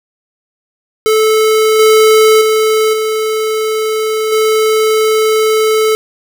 square tone with level steps, 435.7 Hz, A4, 17 cents flat, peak -8 / -5 / -9 / -13 / -9 dBFS, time 1.06-5.95 s, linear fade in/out 0 ms, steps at 1.79 / 2.41 / 2.93 / 4.32 s, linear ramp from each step 5 ms, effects none

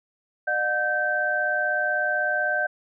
sine tone cluster, 605 / 721 / 1553 Hz, D#5 / F#5 / G6, -49 / -45 / -17 cents, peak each -28 / -29 / -23 dBFS, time 0.47-2.67 s, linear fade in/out 10 ms, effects none

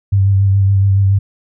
sine tone with vibrato, 98 Hz, G2, in tune, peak -8 dBFS, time 0.12-1.19 s, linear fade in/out 10 ms, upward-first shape sine, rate 7.1 Hz, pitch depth 26 cents each way, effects none

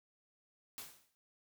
white noise with exponential decay, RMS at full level -44 dBFS, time 0.78-1.15 s, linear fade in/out 0 ms, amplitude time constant 79 ms, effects none

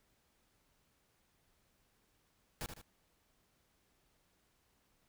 pink noise with echo, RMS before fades -41 dBFS, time 2.61-2.66 s, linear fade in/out 0 ms, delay 77 ms, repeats 2, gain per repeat -7 dB, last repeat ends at 2.814 s, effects pink hiss -75 dBFS RMS until 5.08 s

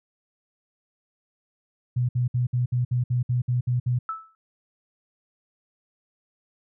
sine tone bursts, 123.47 Hz, B2, in tune, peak -20 dBFS, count 11, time 1.96-3.99 s, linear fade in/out 10 ms, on 130 ms, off 60 ms
sine tone with exponential decay, 1311 Hz, E6, 10 cents flat, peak -24 dBFS, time 4.09-4.35 s, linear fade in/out 1 ms, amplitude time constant 56 ms
effects none

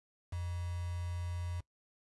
sine tone with quantisation, 87.5 Hz, F2, 4 cents sharp, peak -36 dBFS, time 0.32-1.61 s, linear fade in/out 10 ms, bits 8, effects noise-tail reverb RT60 0.1 s tail -20 dB re dry + resampled to 24000 Hz

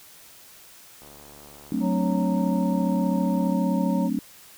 click train, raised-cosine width 1 ms, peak -34 dBFS, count 183, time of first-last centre 1.02-3.52 s, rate 72.8 Hz
sine chord, D dominant seventh, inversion first, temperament equal, 185 / 220 / 261.6 / 293.7 Hz, F#3 / A3 / C4 / D4, 0 / 0 / 0 / 0 cents, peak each -31 / -27 / -27 / -30 dBFS, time 1.72-4.19 s, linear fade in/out 2 ms
harmonic tone, 185 Hz, F#3, in tune, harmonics 1 / 3 / 5, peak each -26 / -31 / -33 dBFS, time 1.8-4.1 s, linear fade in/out 50 ms
effects white hiss -49 dBFS RMS until 4.57 s

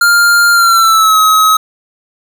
square tone with pitch glide, 1400 to 1276.4 Hz, F6 to D#6, +4 to +44 cents, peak -6 dBFS, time 0.01-1.57 s, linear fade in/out 5 ms, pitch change -160 cents, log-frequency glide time 0.52-1.18 s, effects none

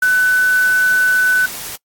sine tone in noise, 1500 Hz, F#6, 23 cents sharp, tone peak -10 dBFS, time 0.02-1.46 s, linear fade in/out 5 ms, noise white, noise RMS -28 dBFS, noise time 0.02-1.76 s, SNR +15 dB, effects noise-tail reverb RT60 0.1 s tail -22 dB re dry + AAC 64 kbps

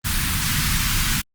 pink band-stop noise, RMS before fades -21 dBFS, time 0.04-1.22 s, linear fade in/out 20 ms, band 220 to 1200 Hz, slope 24 dB/octave, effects Opus 24 kbps

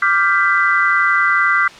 sine chord, G dominant seventh, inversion second, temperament equal with one note detuned, 1174.7 / 1396.9 / 1568 / 1996.2 Hz, D6 / F6 / G6 / B6, 0 / 0 / 0 / +18 cents, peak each -17 dBFS, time 0.02-1.68 s, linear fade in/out 5 ms, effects white hiss -37 dBFS RMS until 1.79 s + low-pass 4000 Hz 12 dB/octave

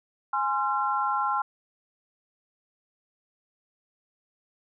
sine chord, F minor, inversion first, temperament equal with one note detuned, 830.6 / 1046.5 / 1365 Hz, Ab5 / C6 / F6, 0 / 0 / -40 cents, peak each -28 dBFS, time 0.33-1.42 s, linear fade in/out 5 ms, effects none

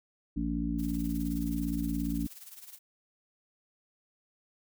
harmonic tone, 57.3 Hz, A#1, 29 cents flat, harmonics 1 / 3 / 4 / 5, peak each -35 / -36 / -35 / -33 dBFS, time 0.36-2.27 s, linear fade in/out 10 ms
blue noise with tremolo, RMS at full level -46 dBFS, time 0.78-2.79 s, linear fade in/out 20 ms, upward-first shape sine, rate 19 Hz, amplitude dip 70%
effects none

